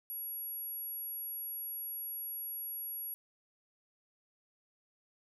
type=tone; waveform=sine; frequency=11360 Hz; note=F9; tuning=28 cents sharp; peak=-38 dBFS; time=0.1-3.14 s; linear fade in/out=0 ms; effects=none